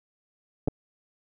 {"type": "clicks", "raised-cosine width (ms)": 2, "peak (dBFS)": -13, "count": 2, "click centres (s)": [0.676, 0.683], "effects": []}